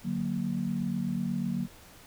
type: chord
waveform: sine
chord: D augmented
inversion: none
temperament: equal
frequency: 146.83 / 185 / 233.1 Hz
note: D3 / F#3 / A#3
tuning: 0 / 0 / 0 cents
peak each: -36 / -31 / -32 dBFS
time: 0.03-1.68 s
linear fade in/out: 50 ms
effects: pink hiss -53 dBFS RMS until 2.06 s